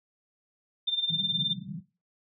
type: tone with tremolo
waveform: sine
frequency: 3590 Hz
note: A7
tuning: 34 cents sharp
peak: -23 dBFS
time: 0.87-1.54 s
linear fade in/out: 10 ms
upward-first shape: sine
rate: 19 Hz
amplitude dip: 70%
type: band-pass noise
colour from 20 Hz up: white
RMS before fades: -38 dBFS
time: 1.09-1.81 s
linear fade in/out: 20 ms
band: 140 to 190 Hz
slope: 48 dB/octave
effects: noise-tail reverb RT60 0.3 s tail -17 dB re dry